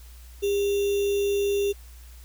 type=tone with sample-and-hold; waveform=sine; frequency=402.5 Hz; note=G4; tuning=46 cents sharp; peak=-21 dBFS; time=0.42-1.73 s; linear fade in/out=20 ms; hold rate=3150 Hz; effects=added 60 Hz sine -43 dBFS peak until 2.24 s + white hiss -54 dBFS RMS until 2.24 s